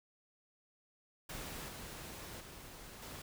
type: noise with level steps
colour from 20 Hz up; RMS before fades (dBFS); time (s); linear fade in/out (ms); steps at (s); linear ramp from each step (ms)
pink; -45 / -48 / -52 / -48; 1.29-3.22; 5; 1.68 / 2.4 / 3.02; 5
effects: none